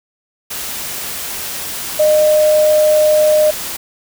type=tone in noise; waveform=sine; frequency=611 Hz; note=D#5; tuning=32 cents flat; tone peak=-8 dBFS; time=1.99-3.51 s; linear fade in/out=10 ms; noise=white; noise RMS=-24 dBFS; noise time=0.5-3.77 s; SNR=+13 dB; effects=none